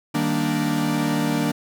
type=chord; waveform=45% pulse; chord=Eb major seventh; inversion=none; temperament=equal; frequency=155.56 / 196 / 233.1 / 293.7 Hz; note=Eb3 / G3 / Bb3 / D4; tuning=0 / 0 / 0 / 0 cents; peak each=-26 / -29 / -25 / -24 dBFS; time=0.14-1.52 s; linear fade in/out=10 ms; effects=none